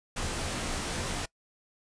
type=noise with comb filter; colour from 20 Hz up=pink; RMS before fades=-33 dBFS; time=0.16-1.26 s; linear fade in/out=10 ms; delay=19 ms; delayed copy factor=-0.8; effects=noise-tail reverb RT60 0.1 s tail -23 dB re dry + resampled to 22050 Hz